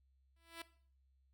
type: tone with exponential growth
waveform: 5% pulse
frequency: 332.5 Hz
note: E4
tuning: 15 cents sharp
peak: -32 dBFS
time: 0.36-0.62 s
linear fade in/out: 5 ms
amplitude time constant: 56 ms
effects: noise-tail reverb RT60 0.5 s tail -17 dB re dry + added 66 Hz sine -70 dBFS peak until 1.33 s